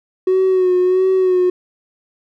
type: tone with vibrato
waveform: triangle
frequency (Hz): 370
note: F#4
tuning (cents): 0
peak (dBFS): -8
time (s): 0.27-1.5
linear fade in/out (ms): 5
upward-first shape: sine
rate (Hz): 1.5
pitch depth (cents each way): 37
effects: tanh soft clip ceiling -7 dBFS